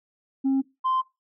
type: tone pair in turn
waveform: sine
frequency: 269 / 1039.9 Hz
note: C4 / C6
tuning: +48 / -11 cents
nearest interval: octave + major seventh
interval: 2341 cents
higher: second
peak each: -17 / -20 dBFS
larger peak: first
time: 0.44-0.62 / 0.84-1.02 s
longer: neither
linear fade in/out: 20 ms
effects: noise-tail reverb RT60 0.2 s tail -17 dB re dry + tanh soft clip ceiling -18 dBFS